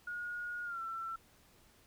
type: tone with pitch glide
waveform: sine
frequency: 1439 to 1342.6 Hz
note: F#6 to E6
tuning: -49 to +31 cents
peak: -38 dBFS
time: 0.07-1.16 s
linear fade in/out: 5 ms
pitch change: -120 cents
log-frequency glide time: 0.64-0.81 s
effects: pink hiss -65 dBFS RMS until 1.86 s